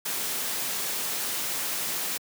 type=noise; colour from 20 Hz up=white; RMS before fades=-30 dBFS; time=0.05-2.18 s; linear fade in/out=10 ms; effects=high-pass 150 Hz 12 dB/octave